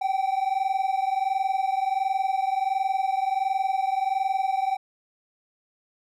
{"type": "tone pair together", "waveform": "triangle", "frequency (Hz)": [762.6, 784], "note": ["G5", "G5"], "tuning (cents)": [-48, 0], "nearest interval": "unison", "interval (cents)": 48, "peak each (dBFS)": [-23, -24], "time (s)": [0.01, 4.77], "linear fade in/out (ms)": 10, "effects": []}